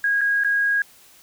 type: tone with dropouts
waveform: sine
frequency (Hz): 1640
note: G#6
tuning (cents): -22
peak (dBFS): -17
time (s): 0.04-0.82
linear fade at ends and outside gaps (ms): 2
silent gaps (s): 0.21-0.214 / 0.437-0.446
effects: white hiss -51 dBFS RMS until 1.22 s